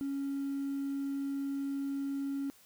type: tone with hard clipping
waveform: triangle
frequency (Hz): 277.2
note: C#4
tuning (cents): 0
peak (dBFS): -33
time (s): 0.01-2.5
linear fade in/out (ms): 0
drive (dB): 4
effects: white hiss -61 dBFS RMS until 2.65 s